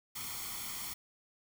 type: noise with comb filter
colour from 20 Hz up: white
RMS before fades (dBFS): -41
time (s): 0.15-0.94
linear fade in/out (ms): 10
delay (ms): 0.91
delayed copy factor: +0.65
effects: none